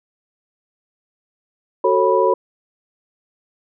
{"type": "tone cluster", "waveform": "sine", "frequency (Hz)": [373.3, 447.4, 547, 982], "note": ["F#4", "A4", "C#5", "B5"], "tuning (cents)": [15, 29, -23, -10], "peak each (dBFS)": -18, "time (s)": [1.84, 2.34], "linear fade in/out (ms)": 5, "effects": []}